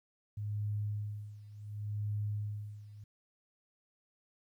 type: tone with tremolo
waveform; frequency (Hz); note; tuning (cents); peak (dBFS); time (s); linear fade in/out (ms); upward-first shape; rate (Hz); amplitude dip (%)
sine; 104.4; G#2; +10; -32; 0.37-3.04; 5; sine; 0.69; 85
effects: 12-bit